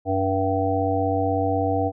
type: harmonic tone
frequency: 96.2 Hz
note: G2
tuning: 32 cents flat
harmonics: 1 / 3 / 5 / 7 / 8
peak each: -26 / -26 / -26 / -26 / -26 dBFS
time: 0.05-1.92 s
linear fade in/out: 50 ms
effects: none